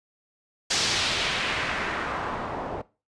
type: noise with low-pass filter sweep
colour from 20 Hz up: white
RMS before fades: -28 dBFS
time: 0.7-2.82 s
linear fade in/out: 10 ms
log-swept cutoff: 5700 to 670 Hz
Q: 1.4
effects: noise-tail reverb RT60 0.3 s tail -19 dB re dry + resampled to 22050 Hz